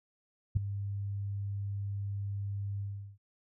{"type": "tone with ADSR envelope", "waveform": "sine", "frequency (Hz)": 100, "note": "G2", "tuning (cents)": 35, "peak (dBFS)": -19, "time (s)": [0.55, 3.18], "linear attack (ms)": 18, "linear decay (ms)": 6, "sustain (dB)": -14, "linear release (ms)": 380, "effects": ["tanh soft clip ceiling -17 dBFS"]}